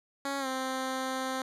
10% pulse tone with pitch glide, 277.2 to 261.6 Hz, C#4 to C4, 0 to 0 cents, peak -23 dBFS, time 0.25-1.42 s, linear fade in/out 2 ms, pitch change -100 cents, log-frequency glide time 0.39-0.47 s, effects low-pass 11000 Hz 12 dB/octave

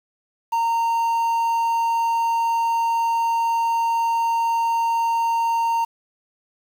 triangle tone with quantisation, 922 Hz, A#5, 19 cents flat, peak -16 dBFS, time 0.52-5.85 s, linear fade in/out 10 ms, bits 7, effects none

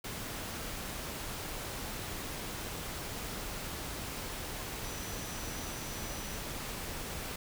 sine tone in noise, 5920 Hz, F#8, in tune, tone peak -49 dBFS, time 4.84-6.38 s, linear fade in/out 5 ms, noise pink, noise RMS -40 dBFS, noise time 0.04-7.36 s, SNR -12 dB, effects none

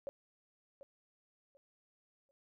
sine tone with echo, 554.4 Hz, C#5, in tune, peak -38 dBFS, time 0.07-0.09 s, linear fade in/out 0 ms, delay 740 ms, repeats 3, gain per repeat -12 dB, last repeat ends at 2.31 s, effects none

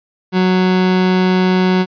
30% pulse tone, 184.7 Hz, F#3, 3 cents flat, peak -8 dBFS, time 0.32-1.86 s, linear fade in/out 50 ms, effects resampled to 11025 Hz

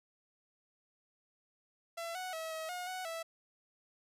sawtooth tone with pitch steps, 672 / 739 / 645 / 639 / 720 / 741 / 658 Hz, E5 / F#5 / E5 / D#5 / F#5 / F#5 / E5, +33 / -2 / -38 / +46 / -47 / +2 / -3 cents, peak -35 dBFS, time 1.97-3.23 s, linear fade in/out 10 ms, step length 180 ms, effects resampled to 32000 Hz

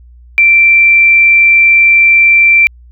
sine tone, 2349 Hz, D7, in tune, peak -3 dBFS, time 0.38-2.67 s, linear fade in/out 0 ms, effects added 60 Hz sine -35 dBFS peak until 2.91 s

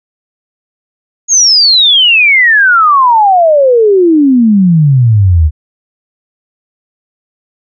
sine exponential sweep, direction down, 6720 to 73.1 Hz, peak -3 dBFS, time 1.28-5.51 s, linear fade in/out 50 ms, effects none

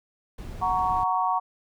brown noise, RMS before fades -37 dBFS, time 0.38-1.04 s, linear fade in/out 5 ms
sine chord, F# major, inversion none, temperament equal with one note detuned, 740 / 932.3 / 1117.1 Hz, F#5 / A#5 / C#6, 0 / 0 / +13 cents, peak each -26 dBFS, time 0.61-1.4 s, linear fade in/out 20 ms
effects none

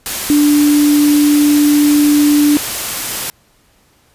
sine tone in noise, 293.7 Hz, D4, in tune, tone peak -7 dBFS, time 0.3-2.57 s, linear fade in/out 0 ms, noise white, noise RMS -20 dBFS, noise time 0.06-3.3 s, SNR +10 dB, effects pink hiss -53 dBFS RMS until 4.14 s + resampled to 32000 Hz

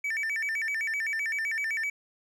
triangle tone with vibrato, 2021 Hz, B6, 39 cents sharp, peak -26 dBFS, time 0.04-1.9 s, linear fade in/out 5 ms, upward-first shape square, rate 7.8 Hz, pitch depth 210 cents each way, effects none

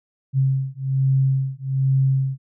sine beating tone pair, 133.5 / 134.7 Hz, C3 / C#3, +35 / -49 cents, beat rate 1.2 Hz, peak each -20 dBFS, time 0.33-2.38 s, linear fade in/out 50 ms, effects none

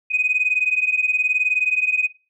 sine beating tone pair, 2489 / 2508 Hz, D#7 / D#7, 0 / +13 cents, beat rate 19 Hz, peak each -20 / -19 dBFS, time 0.1-2.08 s, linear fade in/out 20 ms, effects noise-tail reverb RT60 0.3 s tail -18 dB re dry + tanh soft clip ceiling -9 dBFS

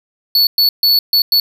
square tone bursts at uneven times, 4435 Hz, C#8, in tune, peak -9 dBFS, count 5, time 0.35-0.47 / 0.58-0.69 / 0.83-0.99 / 1.13-1.22 / 1.32-1.4 s, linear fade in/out 2 ms, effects none

